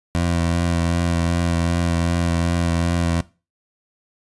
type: tone with vibrato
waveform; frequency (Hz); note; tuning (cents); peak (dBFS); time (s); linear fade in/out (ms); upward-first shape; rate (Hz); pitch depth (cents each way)
20% pulse; 85.2; F2; -42; -13; 0.15-3.21; 0; triangle; 2.6; 25
effects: noise-tail reverb RT60 0.3 s tail -19 dB re dry + resampled to 24000 Hz